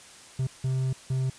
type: tone bursts at uneven times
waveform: triangle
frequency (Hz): 130.81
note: C3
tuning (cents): 0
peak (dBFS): -22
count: 3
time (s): 0.39-0.47 / 0.64-0.93 / 1.1-1.3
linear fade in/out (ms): 5
effects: white hiss -49 dBFS RMS until 1.38 s + resampled to 22050 Hz